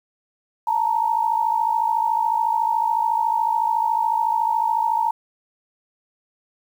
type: tone pair together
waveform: sine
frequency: 878.4 / 932.3 Hz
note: A5 / A#5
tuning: -3 / 0 cents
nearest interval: minor second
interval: 103 cents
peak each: -21 / -20 dBFS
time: 0.67-5.11 s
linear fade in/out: 5 ms
effects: 8-bit